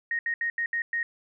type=tone bursts at uneven times; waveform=sine; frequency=1864.7 Hz; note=A#6; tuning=in tune; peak=-25 dBFS; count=6; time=0.11-0.19 / 0.26-0.34 / 0.41-0.5 / 0.58-0.66 / 0.73-0.82 / 0.93-1.03 s; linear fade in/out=2 ms; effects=none